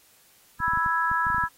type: chord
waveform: sine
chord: E major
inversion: second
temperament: equal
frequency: 987.8 / 1318.5 / 1661.2 Hz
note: B5 / E6 / G#6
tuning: 0 / 0 / 0 cents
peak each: -26 dBFS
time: 0.59-1.49 s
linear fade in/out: 50 ms
type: clicks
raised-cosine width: 5 ms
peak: -25 dBFS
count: 11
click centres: 0.603 / 0.681 / 0.735 / 0.774 / 0.862 / 1.115 / 1.268 / 1.302 / 1.346 / 1.382 / 1.438 s
effects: white hiss -58 dBFS RMS until 1.57 s + AAC 48 kbps